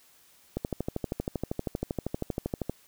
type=click train; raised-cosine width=2 ms; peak=-16 dBFS; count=28; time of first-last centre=0.57-2.696 s; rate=12.7 Hz; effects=white hiss -60 dBFS RMS until 2.87 s